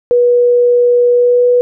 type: tone with pitch glide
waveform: sine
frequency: 485.7 to 490.5 Hz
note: B4 to B4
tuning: -29 to -12 cents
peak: -6 dBFS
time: 0.11-1.61 s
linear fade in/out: 0 ms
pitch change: +17 cents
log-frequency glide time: 1.11-1.47 s
effects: none